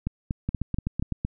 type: two click trains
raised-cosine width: 5 ms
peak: -14 / -14 dBFS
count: 7 / 5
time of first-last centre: 0.49-1.249 / 0.07-1.025 s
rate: 7.9 / 4.19 Hz
effects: none